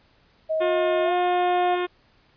sine tone with pitch glide, 633 to 714.6 Hz, D#5 to F5, +30 to +40 cents, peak -21 dBFS, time 0.49-1.76 s, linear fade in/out 20 ms, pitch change +210 cents, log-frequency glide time 1.04-1.12 s
harmonic tone, 357.4 Hz, F4, 40 cents sharp, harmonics 1 / 2 / 3 / 4 / 5 / 6 / 7 / 8 / 9 / 10, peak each -24 / -32 / -32 / -36 / -37 / -40 / -39 / -45 / -42 / -43 dBFS, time 0.6-1.87 s, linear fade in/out 20 ms
effects pink hiss -60 dBFS RMS until 2.36 s + resampled to 11025 Hz

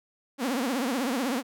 sawtooth tone with vibrato, 255.6 Hz, C4, 40 cents flat, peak -22 dBFS, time 0.38-1.43 s, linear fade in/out 50 ms, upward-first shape triangle, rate 16 Hz, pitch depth 230 cents each way, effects none

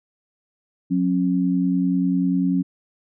sine tone pair together, 181.7 / 271.8 Hz, F#3 / C#4, -31 / -34 cents, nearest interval perfect fifth, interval 697 cents, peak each -20 dBFS, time 0.9-2.63 s, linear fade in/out 20 ms, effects none

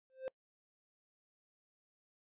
triangle tone with exponential growth, 523.3 Hz, C5, in tune, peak -32 dBFS, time 0.1-0.28 s, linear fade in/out 0 ms, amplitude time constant 39 ms, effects noise-tail reverb RT60 0.1 s tail -25 dB re dry + resampled to 8000 Hz

